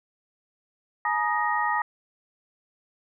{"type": "tone cluster", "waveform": "sine", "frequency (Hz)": [847, 948, 1239, 1877], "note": ["G#5", "A#5", "D#6", "A#6"], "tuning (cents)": [34, 29, -8, 11], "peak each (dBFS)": -28, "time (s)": [1.05, 1.82], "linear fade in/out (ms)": 2, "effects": []}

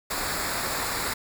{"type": "noise with comb filter", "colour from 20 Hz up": "pink", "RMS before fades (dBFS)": -29, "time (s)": [0.1, 1.14], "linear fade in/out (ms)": 10, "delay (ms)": 0.33, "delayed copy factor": -0.65, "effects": []}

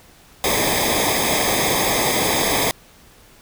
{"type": "noise with comb filter", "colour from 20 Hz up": "pink", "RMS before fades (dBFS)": -19, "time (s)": [0.44, 2.71], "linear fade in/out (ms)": 0, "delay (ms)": 0.7, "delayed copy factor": -0.85, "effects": ["pink hiss -49 dBFS RMS until 3.41 s"]}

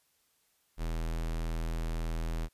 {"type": "tone", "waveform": "square", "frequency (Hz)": 40.88, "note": "E1", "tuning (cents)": -14, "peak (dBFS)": -32, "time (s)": [0.77, 2.49], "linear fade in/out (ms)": 50, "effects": ["white hiss -72 dBFS RMS until 2.53 s", "resampled to 32000 Hz"]}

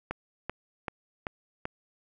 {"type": "click train", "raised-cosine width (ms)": 0.5, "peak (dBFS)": -17, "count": 5, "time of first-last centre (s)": [0.11, 1.654], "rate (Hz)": 2.59, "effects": []}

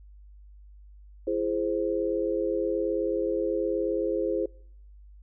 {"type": "chord", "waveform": "sine", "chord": "E augmented", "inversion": "none", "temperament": "equal with one note detuned", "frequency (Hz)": [336.4, 415.3, 523.3], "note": ["E4", "G#4", "B#4"], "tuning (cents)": [35, 0, 0], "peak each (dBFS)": -29, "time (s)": [1.27, 4.46], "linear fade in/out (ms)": 5, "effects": ["noise-tail reverb RT60 0.7 s tail -26 dB re dry", "added 50 Hz sine -47 dBFS peak until 5.22 s"]}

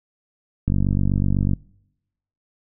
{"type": "click train", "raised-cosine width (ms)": 5, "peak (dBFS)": -8, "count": 42, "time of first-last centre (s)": [0.68, 1.534], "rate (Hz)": 48, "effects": ["noise-tail reverb RT60 0.9 s tail -26 dB re dry"]}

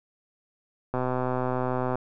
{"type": "click train", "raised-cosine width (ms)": 1, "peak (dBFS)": -14, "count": 130, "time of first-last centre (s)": [0.94, 1.956], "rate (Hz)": 127, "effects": []}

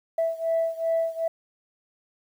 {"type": "beating tone pair", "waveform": "sine", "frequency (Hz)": [657, 659.6], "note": ["E5", "E5"], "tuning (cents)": [-6, 1], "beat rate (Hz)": 2.6, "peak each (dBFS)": [-24, -26], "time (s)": [0.18, 1.28], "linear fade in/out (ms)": 5, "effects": ["tanh soft clip ceiling -17 dBFS", "9-bit"]}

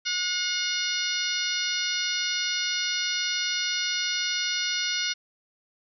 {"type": "harmonic tone with a mistuned harmonic", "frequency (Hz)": 719, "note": "F#5", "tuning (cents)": -50, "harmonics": [2, 3, 4, 5, 6, 7, 8], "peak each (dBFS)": [-33, -33, -33, -33, -33, -33, -33], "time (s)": [0.05, 5.14], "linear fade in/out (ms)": 20, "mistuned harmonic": 2, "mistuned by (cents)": 21, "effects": []}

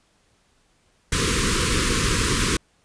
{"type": "band-stop noise", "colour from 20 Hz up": "pink", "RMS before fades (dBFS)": -21, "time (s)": [1.12, 2.57], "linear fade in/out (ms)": 5, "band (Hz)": [510, 1000], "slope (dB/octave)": 96, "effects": ["pink hiss -63 dBFS RMS until 2.84 s", "resampled to 22050 Hz"]}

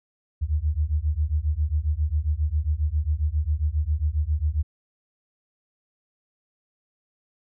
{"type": "beating tone pair", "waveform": "sine", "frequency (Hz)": [72.4, 79.8], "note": ["D2", "D#2"], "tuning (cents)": [-24, 44], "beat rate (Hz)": 7.4, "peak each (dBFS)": -24, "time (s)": [0.41, 4.63], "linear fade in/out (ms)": 20, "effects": []}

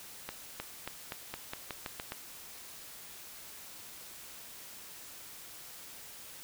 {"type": "accelerating click train", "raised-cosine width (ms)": 0.3, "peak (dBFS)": -21, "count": 10, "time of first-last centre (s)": [0.29, 2.121], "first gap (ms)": 310, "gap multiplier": 0.89, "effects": ["white hiss -49 dBFS RMS until 6.43 s"]}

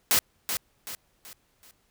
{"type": "noise with echo", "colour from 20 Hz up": "white", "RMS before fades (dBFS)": -21, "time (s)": [0.11, 0.19], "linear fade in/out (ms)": 0, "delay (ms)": 380, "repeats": 4, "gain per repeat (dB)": -8, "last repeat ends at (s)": 1.71, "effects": ["pink hiss -68 dBFS RMS until 1.9 s"]}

